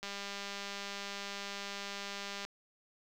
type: click train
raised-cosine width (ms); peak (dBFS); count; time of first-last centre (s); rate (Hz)
0.2; -24; 485; 0.03-2.45; 200
effects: 10-bit